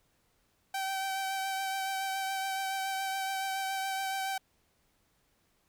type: tone with vibrato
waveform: sawtooth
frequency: 772 Hz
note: G5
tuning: 27 cents flat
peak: -28 dBFS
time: 0.74-4.38 s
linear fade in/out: 5 ms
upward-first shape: triangle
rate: 7.1 Hz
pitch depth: 20 cents each way
effects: pink hiss -72 dBFS RMS until 5.68 s